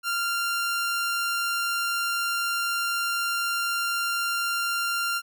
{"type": "tone", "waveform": "sawtooth", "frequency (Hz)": 1388, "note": "F6", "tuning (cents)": -11, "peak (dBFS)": -21, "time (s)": [0.03, 5.22], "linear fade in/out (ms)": 50, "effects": []}